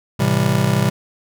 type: chord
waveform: square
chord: A minor seventh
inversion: none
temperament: just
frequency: 110 / 132 / 165 / 198 Hz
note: A2 / C3 / E3 / G3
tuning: 0 / +16 / +2 / +18 cents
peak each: -22 / -19 / -23 / -21 dBFS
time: 0.19-0.9 s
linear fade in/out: 10 ms
effects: none